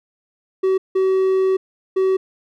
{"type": "tone bursts at uneven times", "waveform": "triangle", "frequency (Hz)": 379.5, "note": "F#4", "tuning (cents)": 44, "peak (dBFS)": -12, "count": 3, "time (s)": [[0.63, 0.78], [0.95, 1.57], [1.96, 2.17]], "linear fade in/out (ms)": 10, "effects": []}